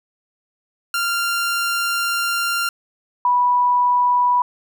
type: tone pair in turn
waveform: sawtooth / sine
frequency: 1389 / 982.2 Hz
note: F6 / B5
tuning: -10 / -10 cents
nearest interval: tritone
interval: 600 cents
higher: first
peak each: -15 / -13 dBFS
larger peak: second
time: 0.94-2.69 / 3.25-4.42 s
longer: first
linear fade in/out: 2 ms
effects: none